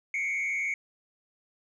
sine tone with frequency modulation, 2213 Hz, C#7, 3 cents flat, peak -25 dBFS, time 0.14-0.74 s, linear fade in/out 2 ms, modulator 106 Hz, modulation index 0.84, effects tanh soft clip ceiling -26 dBFS

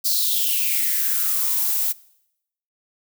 violet noise with high-pass filter sweep, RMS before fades -21 dBFS, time 0.04-1.93 s, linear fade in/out 20 ms, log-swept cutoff 4700 to 640 Hz, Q 5.8, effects noise-tail reverb RT60 0.8 s tail -22 dB re dry

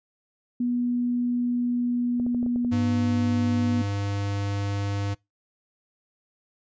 sine tone with pitch glide, 243.4 to 241.6 Hz, B3 to B3, -25 to -38 cents, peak -22 dBFS, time 0.6-3.82 s, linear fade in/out 5 ms, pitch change -13 cents, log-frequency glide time 1.24-3.46 s
clicks, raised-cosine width 2 ms, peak -24 dBFS, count 7, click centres 2.199 / 2.265 / 2.347 / 2.429 / 2.463 / 2.56 / 2.648 s
square tone, 100.5 Hz, G2, 44 cents sharp, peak -26 dBFS, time 2.71-5.15 s, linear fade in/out 20 ms
effects noise-tail reverb RT60 0.2 s tail -24 dB re dry + resampled to 16000 Hz

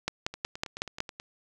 two click trains, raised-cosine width 0.2 ms, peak -11 / -22 dBFS, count 6 / 9, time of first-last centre 0.08-1.004 / 0.34-1.199 s, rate 5.41 / 9.31 Hz, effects none

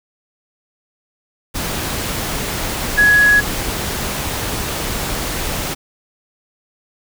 sine tone in noise, 1676 Hz, G#6, 15 cents sharp, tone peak -8 dBFS, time 2.97-3.41 s, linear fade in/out 20 ms, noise pink, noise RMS -22 dBFS, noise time 1.54-5.75 s, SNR +11 dB, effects none

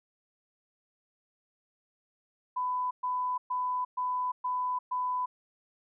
sine tone bursts, 1000 Hz, B5, 21 cents sharp, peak -28 dBFS, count 6, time 2.56-5.26 s, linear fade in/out 10 ms, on 350 ms, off 120 ms, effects none

